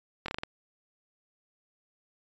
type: slowing click train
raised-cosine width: 0.3 ms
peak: -17 dBFS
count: 6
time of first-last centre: 0.26-0.435 s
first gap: 23 ms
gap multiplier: 1.21
effects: resampled to 16000 Hz